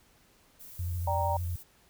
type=noise; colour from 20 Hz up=violet; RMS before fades=-48 dBFS; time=0.59-1.64 s; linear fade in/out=20 ms
type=tone with vibrato; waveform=sine; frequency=87.31 Hz; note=F2; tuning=in tune; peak=-30 dBFS; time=0.79-1.56 s; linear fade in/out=5 ms; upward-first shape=triangle; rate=13 Hz; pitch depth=66 cents each way
type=chord; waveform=sine; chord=G minor; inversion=second; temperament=equal; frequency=587.3 / 784 / 932.3 Hz; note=D5 / G5 / Bb5; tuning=0 / 0 / 0 cents; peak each=-33 / -33 / -30 dBFS; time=1.07-1.37 s; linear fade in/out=5 ms
effects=pink hiss -63 dBFS RMS until 1.89 s